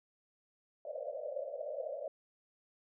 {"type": "band-pass noise", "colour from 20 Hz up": "white", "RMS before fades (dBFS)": -41, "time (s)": [0.85, 2.08], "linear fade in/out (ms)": 2, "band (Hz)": [510, 640], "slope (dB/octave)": 96, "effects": []}